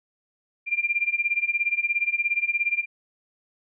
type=tone with tremolo; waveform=sine; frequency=2387 Hz; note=D7; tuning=28 cents sharp; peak=-18 dBFS; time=0.66-2.86 s; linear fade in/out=50 ms; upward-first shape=sine; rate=17 Hz; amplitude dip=90%; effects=none